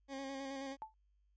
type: tone with vibrato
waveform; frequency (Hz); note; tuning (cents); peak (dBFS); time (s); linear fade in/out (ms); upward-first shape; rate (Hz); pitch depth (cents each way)
20% pulse; 271.6; C#4; -35; -37; 0.08-0.77; 50; square; 9.4; 23
type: tone with exponential decay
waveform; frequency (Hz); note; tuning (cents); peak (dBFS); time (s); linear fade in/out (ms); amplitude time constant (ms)
sine; 874; A5; -12; -38; 0.82-0.94; 0; 26
effects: added 50 Hz sine -70 dBFS peak until 1.36 s + resampled to 16000 Hz